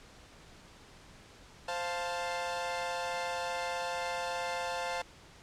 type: chord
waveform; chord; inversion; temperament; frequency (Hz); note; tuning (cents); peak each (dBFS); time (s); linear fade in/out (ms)
sawtooth; F major; second; equal; 523.3 / 698.5 / 880; C5 / F5 / A5; 0 / 0 / 0; -34; 1.68-5.02; 5
effects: pink hiss -55 dBFS RMS until 5.42 s + low-pass 7000 Hz 12 dB/octave